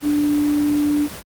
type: tone in noise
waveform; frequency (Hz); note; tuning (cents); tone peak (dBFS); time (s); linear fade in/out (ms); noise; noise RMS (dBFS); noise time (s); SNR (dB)
sine; 294; D4; +2; -15; 0.02-1.09; 50; pink; -32; 0-1.23; +14
effects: high-pass 60 Hz 12 dB/octave + Opus 24 kbps